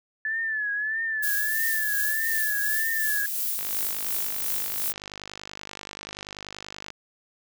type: tone with vibrato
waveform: sine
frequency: 1734 Hz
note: A6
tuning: 26 cents flat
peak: -25 dBFS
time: 0.25-3.26 s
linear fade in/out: 2 ms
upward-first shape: triangle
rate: 1.6 Hz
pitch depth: 93 cents each way
type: noise with tremolo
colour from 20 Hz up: violet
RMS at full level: -27 dBFS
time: 1.22-4.93 s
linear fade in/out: 20 ms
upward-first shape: sine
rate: 2.8 Hz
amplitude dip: 35%
type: click train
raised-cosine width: 0.2 ms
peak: -19 dBFS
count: 168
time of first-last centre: 3.59-6.903 s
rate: 50.4 Hz
effects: none